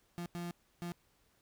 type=tone bursts at uneven times; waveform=35% pulse; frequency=173.1 Hz; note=F3; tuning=15 cents flat; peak=-37 dBFS; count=3; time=0.18-0.26 / 0.35-0.51 / 0.82-0.92 s; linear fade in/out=0 ms; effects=pink hiss -72 dBFS RMS until 1.41 s